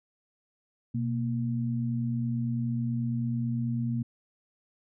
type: tone pair together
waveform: sine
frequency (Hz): 123.98 / 233.1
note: B2 / A#3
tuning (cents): +7 / 0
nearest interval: major seventh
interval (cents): 1093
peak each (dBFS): -29 / -30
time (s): 0.94-4.03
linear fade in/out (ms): 10
effects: none